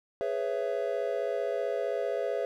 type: chord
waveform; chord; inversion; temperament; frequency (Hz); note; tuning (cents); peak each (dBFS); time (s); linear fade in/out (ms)
triangle; C# minor seventh; second; just; 415.8 / 498.9 / 554.4 / 665.2; G#4 / B4 / C#5 / E5; +2 / +17 / 0 / +16; -32; 0.21-2.45; 0
effects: none